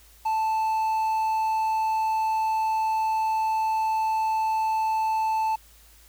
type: tone with quantisation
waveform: triangle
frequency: 880 Hz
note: A5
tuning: in tune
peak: -20 dBFS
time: 0.25-5.56 s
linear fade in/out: 10 ms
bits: 8
effects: added 55 Hz sine -54 dBFS peak until 6.08 s + white hiss -55 dBFS RMS until 6.08 s